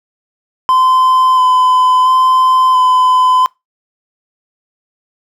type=tone with vibrato; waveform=triangle; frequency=1022 Hz; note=C6; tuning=41 cents flat; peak=-5 dBFS; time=0.69-3.46 s; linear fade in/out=0 ms; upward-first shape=square; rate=0.73 Hz; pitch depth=12 cents each way; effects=noise-tail reverb RT60 0.2 s tail -25 dB re dry